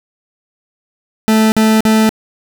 40% pulse tone bursts, 219.1 Hz, A3, 7 cents flat, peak -7 dBFS, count 3, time 1.28-2.092 s, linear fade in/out 0 ms, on 240 ms, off 46 ms, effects none

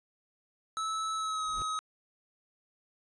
square tone with pitch glide, 1304 to 1269.8 Hz, E6 to D#6, -19 to +35 cents, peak -32 dBFS, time 0.77-1.79 s, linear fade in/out 0 ms, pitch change -46 cents, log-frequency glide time 1.15-1.45 s
brown noise with exponential growth, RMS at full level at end -40 dBFS, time 1.34-1.62 s, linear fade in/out 0 ms, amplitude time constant 59 ms
effects resampled to 22050 Hz

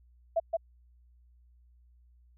sine tone with echo, 663 Hz, E5, 10 cents sharp, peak -23 dBFS, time 0.36-0.4 s, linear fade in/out 10 ms, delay 170 ms, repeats 1, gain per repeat -2 dB, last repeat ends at 0.57 s, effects added 60 Hz sine -58 dBFS peak until 2.37 s

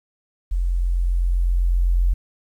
sine tone with level ramp, 43.93 Hz, F1, 11 cents sharp, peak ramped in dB -18 to -14 dBFS, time 0.51-2.14 s, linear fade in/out 10 ms, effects 9-bit

